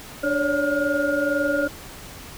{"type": "tone cluster", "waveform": "sine", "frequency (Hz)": [293.7, 553, 575, 1422], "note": ["D4", "C#5", "D5", "F6"], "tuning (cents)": [0, -4, -37, 31], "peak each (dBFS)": -25, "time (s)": [0.23, 1.68], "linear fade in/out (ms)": 10, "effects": ["pink hiss -40 dBFS RMS until 2.37 s"]}